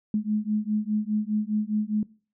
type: beating tone pair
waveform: sine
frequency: 210 / 214.9 Hz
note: G#3 / A3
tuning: +19 / -41 cents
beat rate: 4.9 Hz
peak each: -26 dBFS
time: 0.14-2.03 s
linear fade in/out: 2 ms
effects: noise-tail reverb RT60 0.4 s tail -22 dB re dry